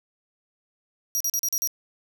sawtooth tone bursts, 5740 Hz, F8, 47 cents sharp, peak -20 dBFS, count 6, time 1.15-1.674 s, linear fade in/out 0 ms, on 54 ms, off 40 ms, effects none

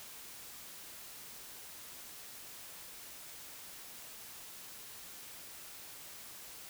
silence, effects white hiss -50 dBFS RMS until 6.69 s

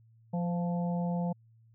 harmonic tone with a mistuned harmonic, 174.61 Hz, F3, in tune, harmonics 1 / 3 / 4 / 5, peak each -29 / -39 / -41 / -43 dBFS, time 0.33-1.33 s, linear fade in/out 10 ms, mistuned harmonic 3, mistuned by -26 cents, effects added 113 Hz sine -58 dBFS peak until 1.74 s

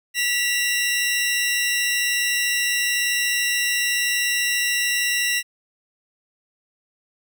sawtooth tone pair together, 1952.3 / 2761 Hz, B6 / F7, -20 / -20 cents, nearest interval tritone, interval 600 cents, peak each -19 dBFS, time 0.14-5.43 s, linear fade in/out 50 ms, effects none

